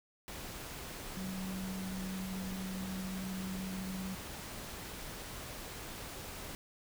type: tone in noise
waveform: sine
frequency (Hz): 188.6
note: F#3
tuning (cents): +33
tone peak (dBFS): -38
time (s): 1.17-4.15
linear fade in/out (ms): 0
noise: pink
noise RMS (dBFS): -45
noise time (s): 0.28-6.55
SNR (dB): +4
effects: none